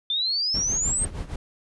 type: exponential sweep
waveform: sine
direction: up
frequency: 3520 to 8590 Hz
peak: -22 dBFS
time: 0.1-1.05 s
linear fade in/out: 2 ms
type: noise with tremolo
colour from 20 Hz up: brown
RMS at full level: -29 dBFS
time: 0.54-1.36 s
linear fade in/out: 5 ms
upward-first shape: sine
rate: 6.5 Hz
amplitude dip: 75%
effects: resampled to 24000 Hz